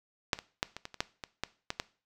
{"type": "clicks", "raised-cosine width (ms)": 0.2, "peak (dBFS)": [-8, -23, -10, -22, -22, -27, -11, -21, -14, -15, -14], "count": 11, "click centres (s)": [0.332, 0.389, 0.629, 0.766, 0.854, 0.943, 1.005, 1.238, 1.436, 1.704, 1.799], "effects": ["noise-tail reverb RT60 0.4 s tail -19 dB re dry"]}